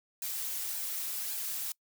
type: noise with flanger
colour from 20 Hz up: blue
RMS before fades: -36 dBFS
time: 0.22-1.72 s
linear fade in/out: 2 ms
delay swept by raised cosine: 1.2 to 3.9 ms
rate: 1.8 Hz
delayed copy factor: +0.6
effects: noise-tail reverb RT60 0.1 s tail -24 dB re dry